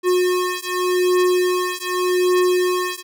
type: beating tone pair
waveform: square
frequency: 362 / 362.85 Hz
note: F#4 / F#4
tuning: -38 / -34 cents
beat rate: 0.85 Hz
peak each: -20 dBFS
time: 0.03-3.03 s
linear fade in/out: 50 ms
effects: none